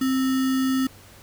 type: tone with sample-and-hold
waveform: sine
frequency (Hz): 262.7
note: C4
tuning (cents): +7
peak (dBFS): -19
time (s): 0.01-0.87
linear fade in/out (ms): 5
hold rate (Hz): 1575
effects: added 97 Hz sine -52 dBFS peak until 1.22 s + pink hiss -49 dBFS RMS until 1.22 s